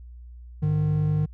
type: tone pair together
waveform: triangle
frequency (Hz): 102.31 / 152.6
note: G#2 / D#3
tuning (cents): -25 / -33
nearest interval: perfect fifth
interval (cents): 692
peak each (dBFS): -25 / -19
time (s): 0.62-1.26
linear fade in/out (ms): 10
effects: added 60 Hz sine -40 dBFS peak until 1.33 s